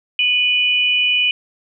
sine tone pair together, 2475 / 2966 Hz, D#7 / F#7, -10 / +4 cents, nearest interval minor third, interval 314 cents, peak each -16 dBFS, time 0.19-1.31 s, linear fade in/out 2 ms, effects none

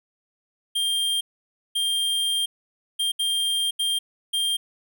square tone bursts at uneven times, 3194 Hz, G7, 32 cents sharp, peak -22 dBFS, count 6, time 0.75-1.21 / 1.75-2.46 / 2.99-3.12 / 3.19-3.71 / 3.79-3.99 / 4.33-4.57 s, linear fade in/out 10 ms, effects none

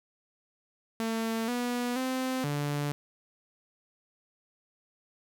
sawtooth tone with pitch steps, 225.3 / 243.8 / 258.8 / 145.4 Hz, A3 / B3 / C4 / D3, +41 / -22 / -19 / -17 cents, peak -25 dBFS, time 1-2.92 s, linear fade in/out 0 ms, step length 480 ms, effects none

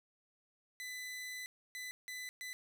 sawtooth tone bursts at uneven times, 2003 Hz, B6, 24 cents sharp, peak -39 dBFS, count 4, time 0.8-1.46 / 1.75-1.91 / 2.08-2.29 / 2.41-2.53 s, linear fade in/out 0 ms, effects none

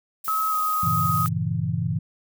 violet noise, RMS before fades -32 dBFS, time 0.24-1.29 s, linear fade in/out 10 ms
sine tone with pitch glide, 1283 to 1255.1 Hz, E6 to D#6, -47 to +15 cents, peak -21 dBFS, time 0.28-1.26 s, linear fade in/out 0 ms, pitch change -38 cents, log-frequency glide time 0.49-0.55 s
sine chord, G diminished seventh, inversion none, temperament equal, 98 / 116.54 / 138.59 / 164.81 Hz, G2 / Bb2 / Db3 / Fb3, 0 / 0 / 0 / 0 cents, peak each -29 / -28 / -29 / -26 dBFS, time 0.83-1.99 s, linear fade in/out 5 ms
effects none

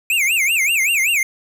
square tone with vibrato, 2419 Hz, D#7, 49 cents flat, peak -15 dBFS, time 0.1-1.23 s, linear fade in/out 2 ms, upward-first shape sine, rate 5.2 Hz, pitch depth 260 cents each way, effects 8-bit

